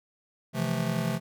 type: chord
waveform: square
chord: F major seventh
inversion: second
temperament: just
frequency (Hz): 130.96 / 163.7 / 174.61 / 218.3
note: C3 / E3 / F3 / A3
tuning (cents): +2 / -12 / 0 / -13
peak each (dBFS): -33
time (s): 0.53-1.2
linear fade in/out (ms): 50
effects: none